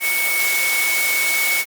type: tone in noise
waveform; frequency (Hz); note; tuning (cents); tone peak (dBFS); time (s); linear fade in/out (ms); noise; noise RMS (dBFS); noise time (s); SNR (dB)
sine; 2217; C#7; 0; -18; 0-1.65; 50; white; -22; 0-1.65; +1
effects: high-pass 400 Hz 12 dB/octave + Opus 32 kbps